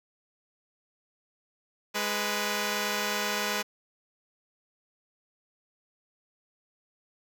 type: tone pair together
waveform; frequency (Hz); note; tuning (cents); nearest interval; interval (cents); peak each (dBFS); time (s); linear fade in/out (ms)
5% pulse; 207.7 / 493.9; G#3 / B4; 0 / 0; octave + minor third; 1500; -19; 1.94-3.63; 20
effects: none